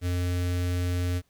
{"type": "tone with notch filter", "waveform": "square", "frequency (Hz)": 89, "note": "F2", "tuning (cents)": 33, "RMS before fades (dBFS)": -27, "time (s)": [0.01, 1.22], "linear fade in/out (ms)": 50, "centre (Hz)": 920, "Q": 1.2, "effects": ["pink hiss -70 dBFS RMS until 1.29 s"]}